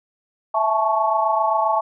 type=chord; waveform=sine; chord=A major seventh; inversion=second; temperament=equal with one note detuned; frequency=659.3 / 852.5 / 880 / 1108.7 Hz; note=E5 / G#5 / A5 / C#6; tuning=0 / +45 / 0 / 0 cents; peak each=-22 dBFS; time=0.54-1.81 s; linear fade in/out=10 ms; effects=none